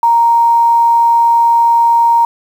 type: tone with quantisation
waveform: sine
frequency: 932.3 Hz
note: A#5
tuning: in tune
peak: -6 dBFS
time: 0.03-2.25 s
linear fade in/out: 2 ms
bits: 6
effects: none